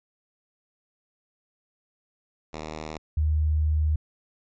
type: tone pair in turn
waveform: 5% pulse / sine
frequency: 77.78 / 76.84 Hz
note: D#2 / D#2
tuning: 0 / -21 cents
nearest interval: unison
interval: 21 cents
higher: first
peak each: -23 / -20 dBFS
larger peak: second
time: 2.53-2.98 / 3.17-3.96 s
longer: second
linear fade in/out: 5 ms
effects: resampled to 16000 Hz